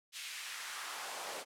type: noise with high-pass filter sweep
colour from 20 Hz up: pink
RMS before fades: -43 dBFS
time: 0.12-1.45 s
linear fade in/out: 50 ms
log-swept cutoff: 2900 to 490 Hz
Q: 1.4
effects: low-pass 11000 Hz 12 dB/octave